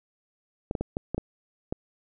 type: clicks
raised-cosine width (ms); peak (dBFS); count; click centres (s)
2; -15; 7; 0.711 / 0.752 / 0.81 / 0.969 / 1.146 / 1.18 / 1.725
effects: none